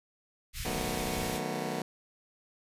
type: band-stop noise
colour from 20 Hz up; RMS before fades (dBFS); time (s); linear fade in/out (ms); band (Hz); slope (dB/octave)
pink; -38; 0.53-1.41; 50; 130 to 1800; 24
type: chord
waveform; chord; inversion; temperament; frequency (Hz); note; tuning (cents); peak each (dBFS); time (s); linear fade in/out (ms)
15% pulse; B dominant seventh; first; just; 154.34 / 185.21 / 222.2 / 246.9; D#3 / F#3 / A3 / B3; -14 / +2 / +17 / 0; -32; 0.65-1.82; 2
effects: resampled to 32000 Hz